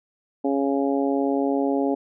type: harmonic tone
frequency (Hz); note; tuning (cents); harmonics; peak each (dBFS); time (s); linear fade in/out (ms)
138.59; C#3; 0; 2 / 3 / 4 / 5 / 6; -22 / -26 / -28 / -30 / -32; 0.44-1.95; 10
effects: none